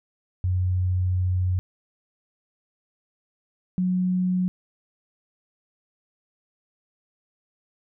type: tone pair in turn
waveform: sine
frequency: 91.4 / 182.8 Hz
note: F#2 / F#3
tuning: -21 / -21 cents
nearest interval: octave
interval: 1200 cents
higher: second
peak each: -20 dBFS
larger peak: neither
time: 0.44-1.59 / 3.78-4.48 s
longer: first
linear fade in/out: 0 ms
effects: none